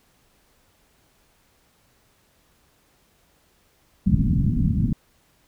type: low-pass noise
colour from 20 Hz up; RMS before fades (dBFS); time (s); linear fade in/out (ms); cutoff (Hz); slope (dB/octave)
white; -20; 4.06-4.93; 2; 240; 48
effects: pink hiss -62 dBFS RMS until 5.47 s